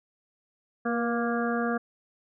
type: harmonic tone with a mistuned harmonic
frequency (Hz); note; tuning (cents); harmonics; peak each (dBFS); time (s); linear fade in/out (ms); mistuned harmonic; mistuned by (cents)
234.6; A#3; +11; 1 / 2 / 3 / 5 / 6 / 7; -28 / -31 / -33 / -35 / -36 / -36; 0.85-1.78; 10; 2; +25
effects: none